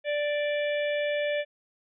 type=harmonic tone with a mistuned harmonic; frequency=587.3 Hz; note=D5; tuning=in tune; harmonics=1 / 3 / 4 / 5 / 6; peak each=-26 / -35 / -36 / -42 / -42 dBFS; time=0.04-1.45 s; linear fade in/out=50 ms; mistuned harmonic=6; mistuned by=-30 cents; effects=none